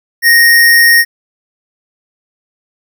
sine tone with sample-and-hold, 1864.7 Hz, A#6, in tune, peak -3 dBFS, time 0.22-1.05 s, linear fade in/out 50 ms, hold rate 7350 Hz, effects none

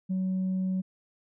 sine tone, 187.2 Hz, F#3, 20 cents sharp, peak -24 dBFS, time 0.09-0.82 s, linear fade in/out 20 ms, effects tanh soft clip ceiling -24 dBFS

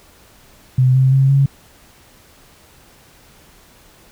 sine tone with pitch steps, 128.5 / 131.58 / 134.73 / 137.96 Hz, C3 / C3 / C#3 / C#3, -31 / +10 / -49 / -8 cents, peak -9 dBFS, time 0.78-1.46 s, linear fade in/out 5 ms, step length 170 ms, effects pink hiss -48 dBFS RMS until 4.11 s

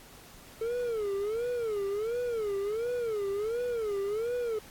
triangle tone with vibrato, 440 Hz, A4, in tune, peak -27 dBFS, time 0.61-4.59 s, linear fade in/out 5 ms, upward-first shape sine, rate 1.4 Hz, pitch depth 190 cents each way, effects pink hiss -52 dBFS RMS until 4.7 s + AAC 64 kbps

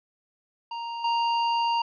square tone with level steps, 932.3 Hz, A#5, in tune, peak -32 / -23 dBFS, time 0.71-1.82 s, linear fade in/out 5 ms, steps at 1.04 s, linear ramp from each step 5 ms, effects resampled to 11025 Hz

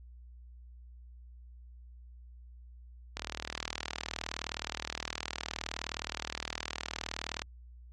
click train, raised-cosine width 0.2 ms, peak -18 dBFS, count 168, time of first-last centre 3.17-7.419 s, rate 39.3 Hz, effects added 60 Hz sine -49 dBFS peak until 7.92 s + AAC 32 kbps

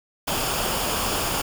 pink noise with comb filter, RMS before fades -25 dBFS, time 0.27-1.42 s, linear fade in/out 10 ms, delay 0.5 ms, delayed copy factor -0.5, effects none

